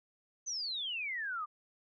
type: exponential sweep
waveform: sine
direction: down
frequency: 6272 to 1174.7 Hz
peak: -35 dBFS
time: 0.46-1.46 s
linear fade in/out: 20 ms
effects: none